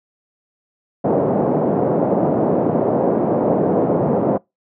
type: band-pass noise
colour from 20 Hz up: white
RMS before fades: -17 dBFS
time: 1.04-4.38 s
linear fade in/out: 10 ms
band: 140 to 640 Hz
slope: 24 dB/octave
effects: noise-tail reverb RT60 0.2 s tail -25 dB re dry